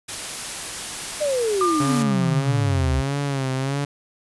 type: noise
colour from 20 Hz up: white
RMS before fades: -30 dBFS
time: 0.08-2.03 s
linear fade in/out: 10 ms
type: exponential sweep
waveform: sine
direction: down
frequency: 619 to 67.4 Hz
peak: -19 dBFS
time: 1.2-3.02 s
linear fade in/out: 20 ms
type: tone with exponential decay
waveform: sine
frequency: 1200 Hz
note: D6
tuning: 37 cents sharp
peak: -17 dBFS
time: 1.61-2.86 s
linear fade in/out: 2 ms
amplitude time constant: 270 ms
type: tone with vibrato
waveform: sawtooth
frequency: 136.6 Hz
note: C#3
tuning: 25 cents flat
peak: -18 dBFS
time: 1.8-3.85 s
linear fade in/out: 5 ms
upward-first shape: sine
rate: 1.6 Hz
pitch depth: 74 cents each way
effects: resampled to 24000 Hz